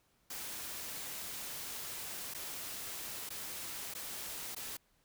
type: noise with dropouts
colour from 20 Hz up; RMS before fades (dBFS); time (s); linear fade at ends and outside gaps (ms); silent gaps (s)
white; -43; 0.3-4.77; 5; 2.339-2.346 / 3.292-3.303 / 3.939-3.949 / 4.549-4.563
effects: pink hiss -73 dBFS RMS until 5.04 s